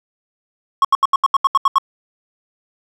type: tone bursts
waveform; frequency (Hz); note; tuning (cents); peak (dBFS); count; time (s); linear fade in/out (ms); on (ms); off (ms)
triangle; 1094; C#6; -23; -7; 10; 0.82-1.783; 2; 27; 77
effects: none